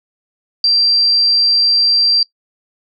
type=tone; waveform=sine; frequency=4714 Hz; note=D8; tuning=6 cents sharp; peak=-9 dBFS; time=0.64-2.23 s; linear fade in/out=2 ms; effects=noise-tail reverb RT60 0.1 s tail -21 dB re dry